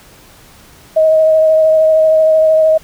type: tone with vibrato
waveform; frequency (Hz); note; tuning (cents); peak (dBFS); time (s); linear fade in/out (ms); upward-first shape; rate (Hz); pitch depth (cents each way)
sine; 632; D#5; +27; -6; 0.96-2.78; 10; triangle; 13; 18
effects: pink hiss -42 dBFS RMS until 2.83 s